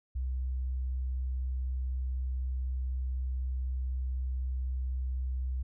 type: tone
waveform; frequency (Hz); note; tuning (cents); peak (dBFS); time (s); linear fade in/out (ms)
sine; 64; C2; -38; -30; 0.15-5.63; 10
effects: none